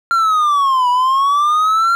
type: linear two-way sweep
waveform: triangle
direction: down then up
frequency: 1384 to 973 to 1384 Hz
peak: -9 dBFS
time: 0.11-1.95 s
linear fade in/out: 0 ms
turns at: 0.89 s
effects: none